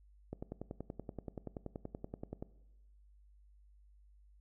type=click train; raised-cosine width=2 ms; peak=-28 dBFS; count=23; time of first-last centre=0.33-2.425 s; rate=10.5 Hz; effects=noise-tail reverb RT60 1.0 s tail -19 dB re dry + added 50 Hz sine -60 dBFS peak until 4.4 s